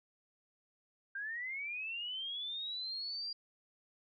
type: linear sweep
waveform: sine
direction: up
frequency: 1568 to 4800 Hz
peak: -38 dBFS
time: 1.15-3.33 s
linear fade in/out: 5 ms
effects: none